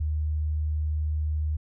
sine tone, 76.5 Hz, D#2, 29 cents flat, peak -24 dBFS, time 0-1.57 s, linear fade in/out 10 ms, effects none

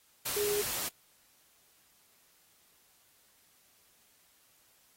sine tone in noise, 412.6 Hz, G#4, 11 cents flat, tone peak -30 dBFS, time 0.36-0.62 s, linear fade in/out 10 ms, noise white, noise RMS -35 dBFS, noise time 0.25-0.89 s, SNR +2 dB, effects white hiss -66 dBFS RMS until 4.96 s + AAC 48 kbps

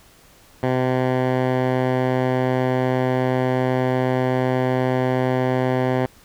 10% pulse tone with low-pass filter, 128.2 Hz, C3, 35 cents flat, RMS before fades -20 dBFS, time 0.63-6.06 s, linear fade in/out 2 ms, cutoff 1800 Hz, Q 0.68, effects pink hiss -51 dBFS RMS until 6.24 s

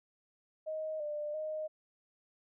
sine tone with pitch steps, 626 / 596 / 620 Hz, D#5 / D5 / D#5, +10 / +25 / -6 cents, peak -35 dBFS, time 0.66-1.68 s, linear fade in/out 20 ms, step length 340 ms, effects none

